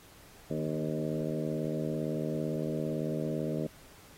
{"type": "harmonic tone with a mistuned harmonic", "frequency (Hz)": 77.8, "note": "D#2", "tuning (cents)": 0, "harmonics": [2, 3, 4, 5, 6, 7, 8], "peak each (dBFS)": [-35, -37, -38, -39, -40, -40, -41], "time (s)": [0.5, 3.67], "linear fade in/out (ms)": 5, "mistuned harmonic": 4, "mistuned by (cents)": -29, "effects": ["pink hiss -56 dBFS RMS until 4.17 s", "AAC 48 kbps"]}